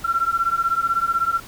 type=beating tone pair; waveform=sine; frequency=1351 / 1367 Hz; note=E6 / F6; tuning=+42 / -37 cents; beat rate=16 Hz; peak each=-21 dBFS; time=0.04-1.4 s; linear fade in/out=10 ms; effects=pink hiss -41 dBFS RMS until 1.47 s